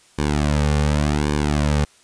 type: tone with flanger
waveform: sawtooth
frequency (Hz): 74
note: D2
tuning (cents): +14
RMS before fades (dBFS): -19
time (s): 0.18-1.85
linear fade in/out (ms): 10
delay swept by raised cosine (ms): 1.5 to 3.1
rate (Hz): 0.88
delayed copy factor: -1
effects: white hiss -53 dBFS RMS until 2.03 s + resampled to 22050 Hz